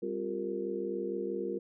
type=harmonic tone with a mistuned harmonic; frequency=66.3 Hz; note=C2; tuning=23 cents sharp; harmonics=3 / 4 / 5 / 6 / 7; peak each=-41 / -44 / -36 / -40 / -37 dBFS; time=0.02-1.59 s; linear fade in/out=10 ms; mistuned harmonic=5; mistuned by=+110 cents; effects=none